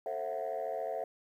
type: chord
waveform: sine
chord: F# half-diminished seventh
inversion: first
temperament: just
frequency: 444 / 532.8 / 666 / 740 Hz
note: A4 / C5 / E5 / F#5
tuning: +16 / +31 / +18 / 0 cents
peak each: -40 / -38 / -36 / -39 dBFS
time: 0.06-1.04 s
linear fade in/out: 2 ms
effects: tanh soft clip ceiling -28 dBFS + 11-bit